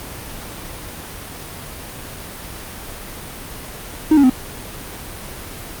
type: tone with pitch steps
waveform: triangle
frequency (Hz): 311.1 / 282 / 255.6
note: D#4 / C#4 / C4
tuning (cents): 0 / +30 / -40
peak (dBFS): -6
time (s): 4.11-4.299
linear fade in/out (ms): 5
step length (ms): 63
effects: pink hiss -32 dBFS RMS until 5.8 s + Opus 32 kbps